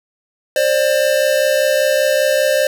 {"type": "tone pair together", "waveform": "square", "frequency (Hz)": [532, 597.1], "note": ["C5", "D5"], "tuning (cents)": [29, 29], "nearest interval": "major second", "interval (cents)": 200, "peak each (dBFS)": -16, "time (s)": [0.56, 2.67], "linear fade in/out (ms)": 2, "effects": []}